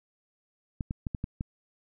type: clicks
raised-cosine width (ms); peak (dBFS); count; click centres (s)
5; -19; 6; 0.808 / 0.909 / 1.068 / 1.148 / 1.241 / 1.409
effects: none